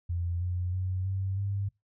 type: tone with pitch steps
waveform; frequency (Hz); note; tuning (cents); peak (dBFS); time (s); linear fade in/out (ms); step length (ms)
sine; 86.5 / 89.55 / 92.71 / 95.98 / 99.36; F2 / F2 / F#2 / G2 / G2; -16 / +44 / +4 / -36 / +24; -28; 0.09-1.69; 10; 320
effects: noise-tail reverb RT60 0.2 s tail -24 dB re dry